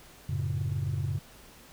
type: chord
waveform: sine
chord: F# minor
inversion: none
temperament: just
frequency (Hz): 92.5 / 111 / 138.75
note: F#2 / A2 / C#3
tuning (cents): 0 / +16 / +2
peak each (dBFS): -31 / -32 / -30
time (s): 0.29-1.19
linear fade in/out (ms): 5
effects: tanh soft clip ceiling -23 dBFS + pink hiss -53 dBFS RMS until 1.72 s

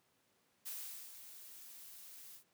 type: noise with ADSR envelope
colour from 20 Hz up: blue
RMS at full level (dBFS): -44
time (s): 0.65-2.44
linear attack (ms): 20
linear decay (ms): 440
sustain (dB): -10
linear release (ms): 93
effects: pink hiss -75 dBFS RMS until 2.53 s + high-pass 150 Hz 12 dB/octave

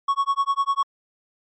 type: tone with tremolo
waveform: triangle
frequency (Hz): 1108.7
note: C#6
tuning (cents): 0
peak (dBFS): -14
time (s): 0.08-0.83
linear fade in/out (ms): 5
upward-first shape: sine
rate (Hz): 10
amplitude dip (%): 100
effects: MP3 32 kbps

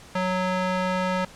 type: tone with band-pass filter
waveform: square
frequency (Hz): 184.5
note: F#3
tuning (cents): -5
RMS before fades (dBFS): -25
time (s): 0.15-1.25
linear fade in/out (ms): 5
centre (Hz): 1100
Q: 0.64
effects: pink hiss -47 dBFS RMS until 1.35 s + low-pass 9000 Hz 12 dB/octave

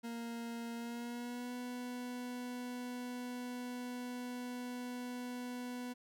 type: tone with pitch glide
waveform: 40% pulse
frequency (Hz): 233.1 to 247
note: A#3 to B3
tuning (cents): 0 to 0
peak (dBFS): -40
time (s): 0.03-5.94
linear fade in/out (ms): 20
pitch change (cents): +100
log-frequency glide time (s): 0.75-1.54
effects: none

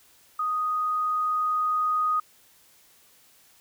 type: tone with level ramp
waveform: sine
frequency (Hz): 1244.5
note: D#6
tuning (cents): 0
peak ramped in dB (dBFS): -24 to -21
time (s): 0.39-2.2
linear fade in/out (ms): 5
effects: white hiss -58 dBFS RMS until 3.6 s

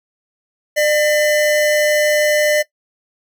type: tone pair together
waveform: square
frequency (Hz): 601 / 2014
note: D5 / B6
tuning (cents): +40 / +33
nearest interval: octave + major sixth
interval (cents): 2093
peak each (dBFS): -14 / -21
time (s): 0.76-2.63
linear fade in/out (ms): 20
effects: noise-tail reverb RT60 0.1 s tail -17 dB re dry

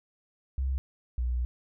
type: tone pair in turn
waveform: sine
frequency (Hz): 66.2 / 61.07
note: C2 / B1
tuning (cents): +21 / -19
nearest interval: minor second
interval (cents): 140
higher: first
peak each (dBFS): -26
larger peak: neither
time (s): 0.58-0.78 / 1.18-1.45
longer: second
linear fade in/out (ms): 0
effects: none

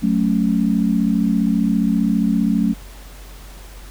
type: chord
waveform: sine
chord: F# minor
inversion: none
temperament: equal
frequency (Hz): 185 / 220 / 277.2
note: F#3 / A3 / C#4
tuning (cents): 0 / 0 / 0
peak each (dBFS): -19 / -17 / -21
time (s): 0.02-2.74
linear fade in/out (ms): 20
effects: added 47 Hz sine -36 dBFS peak until 3.9 s + pink hiss -43 dBFS RMS until 3.9 s

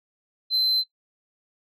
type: tone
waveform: sine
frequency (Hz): 4079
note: C8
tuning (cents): -45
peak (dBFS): -17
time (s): 0.5-0.84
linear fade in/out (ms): 50
effects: noise-tail reverb RT60 0.1 s tail -18 dB re dry + tanh soft clip ceiling -18 dBFS

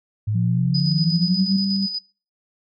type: linear sweep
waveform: sine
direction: up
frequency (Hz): 103.5 to 196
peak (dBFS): -19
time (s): 0.27-1.57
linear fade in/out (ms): 10
type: tone with pitch glide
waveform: sine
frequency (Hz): 174.61 to 195.99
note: F3 to G3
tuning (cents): 0 to 0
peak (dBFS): -20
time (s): 0.34-1.87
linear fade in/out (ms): 20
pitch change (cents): +200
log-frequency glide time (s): 1.08-1.42
type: tone with tremolo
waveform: sine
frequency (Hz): 4978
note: D#8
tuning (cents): 0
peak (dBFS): -22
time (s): 0.74-1.99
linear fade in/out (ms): 10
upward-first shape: square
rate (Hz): 8.3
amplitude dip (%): 40
effects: noise-tail reverb RT60 0.4 s tail -25 dB re dry

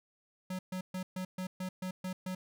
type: tone bursts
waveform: square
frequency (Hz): 185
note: F#3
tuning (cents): 0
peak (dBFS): -36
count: 9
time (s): 0.5-2.35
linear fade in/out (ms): 5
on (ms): 90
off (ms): 130
effects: none

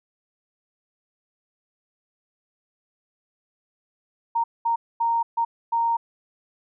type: tone bursts at uneven times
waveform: sine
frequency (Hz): 927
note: A#5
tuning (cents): -10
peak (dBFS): -19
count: 5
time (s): 4.35-4.44 / 4.65-4.76 / 5-5.23 / 5.37-5.45 / 5.72-5.97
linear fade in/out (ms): 10
effects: none

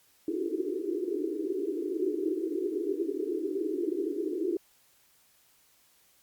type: band-pass noise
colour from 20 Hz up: white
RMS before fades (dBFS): -31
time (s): 0.28-4.57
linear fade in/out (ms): 2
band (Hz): 300 to 420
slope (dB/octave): 96
effects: white hiss -64 dBFS RMS until 6.22 s + MP3 96 kbps

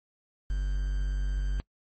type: tone with quantisation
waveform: triangle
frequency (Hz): 48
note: G1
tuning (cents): -36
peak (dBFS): -24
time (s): 0.5-1.6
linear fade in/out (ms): 0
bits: 8
effects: noise-tail reverb RT60 0.1 s tail -24 dB re dry + MP3 32 kbps

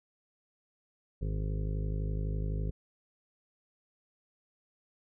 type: harmonic tone with a mistuned harmonic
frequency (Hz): 51.91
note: G#1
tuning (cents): 0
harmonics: 1 / 2 / 3 / 4 / 5 / 6 / 7 / 8 / 9 / 10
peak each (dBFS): -32 / -37 / -38 / -50 / -48 / -56 / -52 / -47 / -54 / -53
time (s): 1.21-2.71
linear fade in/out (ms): 10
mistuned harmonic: 4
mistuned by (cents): -34
effects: none

